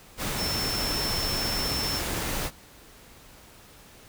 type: tone in noise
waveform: sine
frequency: 5350 Hz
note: E8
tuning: 25 cents sharp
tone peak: -29 dBFS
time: 0.36-2.02 s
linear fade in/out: 50 ms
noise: pink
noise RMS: -30 dBFS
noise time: 0.17-2.51 s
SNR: -2 dB
effects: pink hiss -51 dBFS RMS until 4.08 s